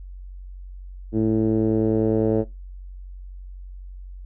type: tone with low-pass filter sweep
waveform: 10% pulse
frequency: 110 Hz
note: A2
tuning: in tune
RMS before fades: -20 dBFS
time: 1.12-2.45 s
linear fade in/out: 50 ms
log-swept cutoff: 320 to 490 Hz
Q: 2.2
effects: noise-tail reverb RT60 0.2 s tail -21 dB re dry + added 46 Hz sine -35 dBFS peak until 4.25 s